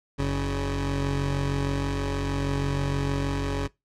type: tone pair together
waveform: 20% pulse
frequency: 46.34 / 139.7 Hz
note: F#1 / C#3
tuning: +3 / +14 cents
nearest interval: octave + perfect fifth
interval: 1911 cents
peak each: -23 / -22 dBFS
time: 0.18-3.68 s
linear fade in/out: 20 ms
effects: noise-tail reverb RT60 0.2 s tail -22 dB re dry + low-pass 7000 Hz 12 dB/octave